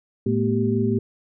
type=tone cluster; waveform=sine; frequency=111.6 / 216 / 241.5 / 389.5 Hz; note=A2 / A3 / B3 / G4; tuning=+25 / -32 / -39 / -11 cents; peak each=-24 dBFS; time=0.26-0.99 s; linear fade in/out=5 ms; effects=none